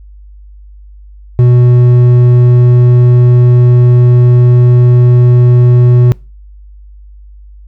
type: tone with hard clipping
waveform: sine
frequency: 122.7 Hz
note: B2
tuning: 11 cents flat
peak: -4 dBFS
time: 1.39-6.12 s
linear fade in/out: 0 ms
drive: 6 dB
effects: noise-tail reverb RT60 0.3 s tail -24 dB re dry + added 50 Hz sine -31 dBFS peak until 7.67 s